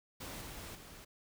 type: noise with level steps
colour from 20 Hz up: pink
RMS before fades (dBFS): -45 / -47 / -53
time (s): 0.2-1.05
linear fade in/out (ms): 10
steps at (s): 0.41 / 0.75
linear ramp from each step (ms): 2
effects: none